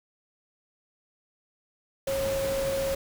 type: tone in noise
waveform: sine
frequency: 544 Hz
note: C#5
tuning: 33 cents flat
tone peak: -26 dBFS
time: 2.07-2.95 s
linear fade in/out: 5 ms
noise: pink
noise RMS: -35 dBFS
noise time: 2.07-2.95 s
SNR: +6 dB
effects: none